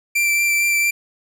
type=tone with vibrato; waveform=45% pulse; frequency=2349 Hz; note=D7; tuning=in tune; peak=-15 dBFS; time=0.15-0.91 s; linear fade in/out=10 ms; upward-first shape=sine; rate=4.4 Hz; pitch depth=11 cents each way; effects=none